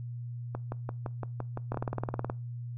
two click trains, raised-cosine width 1 ms, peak -21 / -18 dBFS, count 8 / 12, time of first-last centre 0.55-1.745 / 1.72-2.299 s, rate 5.86 / 19 Hz, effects noise-tail reverb RT60 0.3 s tail -23 dB re dry + added 120 Hz sine -36 dBFS peak until 2.77 s

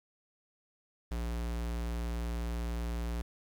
square tone, 58.3 Hz, A#1, 1 cent sharp, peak -34 dBFS, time 1.11-3.22 s, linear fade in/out 5 ms, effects 10-bit

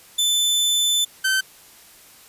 sawtooth tone pair in turn, 3520 / 1541 Hz, A7 / G6, 0 / -30 cents, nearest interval octave + major second, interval 1430 cents, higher first, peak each -14 dBFS, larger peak neither, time 0.18-1.05 / 1.24-1.41 s, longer first, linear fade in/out 10 ms, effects white hiss -48 dBFS RMS until 2.28 s + resampled to 32000 Hz

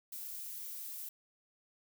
violet noise, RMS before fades -44 dBFS, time 0.12-1.09 s, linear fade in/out 5 ms, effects none

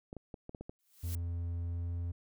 clicks, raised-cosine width 2 ms, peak -30 dBFS, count 7, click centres 0.129 / 0.167 / 0.342 / 0.494 / 0.548 / 0.61 / 0.695 s
blue noise with exponential growth, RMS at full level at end -42 dBFS, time 0.79-1.15 s, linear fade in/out 0 ms, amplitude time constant 78 ms
triangle tone with pitch glide, 85.6 to 86.15 Hz, F2 to F2, -34 to -23 cents, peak -32 dBFS, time 1.03-2.12 s, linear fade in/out 10 ms, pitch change +11 cents, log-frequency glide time 1.62-1.95 s
effects none

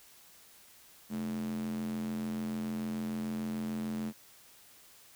square tone with high-pass filter, 43.38 Hz, F1, 11 cents flat, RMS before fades -36 dBFS, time 1.09-4.13 s, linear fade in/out 50 ms, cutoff 200 Hz, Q 7.9, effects white hiss -58 dBFS RMS until 5.15 s

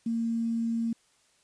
sine tone with quantisation, 229.7 Hz, A#3, 25 cents flat, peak -26 dBFS, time 0.06-0.93 s, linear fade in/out 5 ms, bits 9, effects white hiss -66 dBFS RMS until 1.43 s + resampled to 22050 Hz

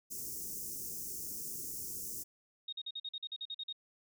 white band-stop noise, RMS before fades -42 dBFS, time 0.1-2.24 s, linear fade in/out 20 ms, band 450 to 5500 Hz, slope 48 dB/octave
sine tone bursts, 3729 Hz, A#7, in tune, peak -38 dBFS, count 12, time 2.68-3.727 s, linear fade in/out 5 ms, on 46 ms, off 45 ms
effects none

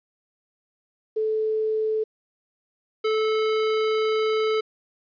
sine / square tone pair in turn, 435.7 / 435.7 Hz, A4 / A4, -17 / -17 cents, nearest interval unison, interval 0 cents, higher neither, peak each -21 dBFS, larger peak neither, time 1.16-2.04 / 3.04-4.61 s, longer second, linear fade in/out 10 ms, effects resampled to 11025 Hz + 10-bit

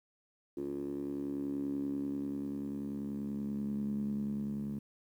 10% pulse tone with band-pass filter sweep, 70.3 Hz, C#2, 25 cents sharp, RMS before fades -37 dBFS, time 0.57-4.79 s, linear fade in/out 5 ms, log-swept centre 330 to 190 Hz, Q 6.5, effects 11-bit

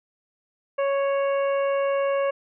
harmonic tone, 554.4 Hz, C#5, in tune, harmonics 1 / 2 / 3 / 4 / 5, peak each -21 / -30 / -37 / -39 / -40 dBFS, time 0.78-2.31 s, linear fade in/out 10 ms, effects none

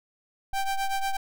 square ring-modulated tone, 392.2 Hz, G4, 1 cent sharp, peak -23 dBFS, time 0.53-1.17 s, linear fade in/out 5 ms, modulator 388 Hz, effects none

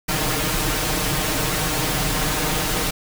pink noise with comb filter, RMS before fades -22 dBFS, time 0.08-2.91 s, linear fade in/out 10 ms, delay 6.5 ms, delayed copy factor +0.75, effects none

